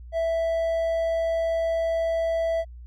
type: tone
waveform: triangle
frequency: 659.3 Hz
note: E5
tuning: in tune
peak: -20 dBFS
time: 0.12-2.65 s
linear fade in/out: 50 ms
effects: added 60 Hz sine -39 dBFS peak until 2.86 s + AAC 64 kbps